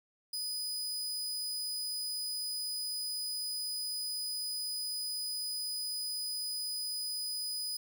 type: tone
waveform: sawtooth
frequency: 4978 Hz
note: D#8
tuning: in tune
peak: -32 dBFS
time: 0.33-7.77 s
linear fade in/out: 5 ms
effects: none